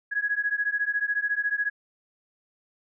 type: beating tone pair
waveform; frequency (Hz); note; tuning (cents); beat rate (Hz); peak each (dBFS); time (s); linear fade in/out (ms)
sine; 1661.2 / 1675.2; G#6 / G#6; 0 / +15; 14; -27; 0.11-1.7; 20
effects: none